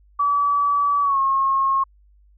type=tone with pitch glide; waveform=sine; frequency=1147 to 1082.6 Hz; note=D6 to C#6; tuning=-41 to -41 cents; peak=-16 dBFS; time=0.19-1.84 s; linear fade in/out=10 ms; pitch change=-100 cents; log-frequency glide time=1.02-1.19 s; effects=added 50 Hz sine -51 dBFS peak until 2.37 s